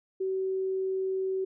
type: tone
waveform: sine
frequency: 380 Hz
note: F#4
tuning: 46 cents sharp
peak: -27 dBFS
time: 0.2-1.45 s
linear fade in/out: 10 ms
effects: none